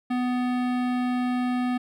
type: tone with hard clipping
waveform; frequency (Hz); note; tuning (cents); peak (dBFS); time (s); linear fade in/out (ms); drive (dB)
sine; 248.7; B3; +12; -25; 0.1-1.78; 10; 18
effects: none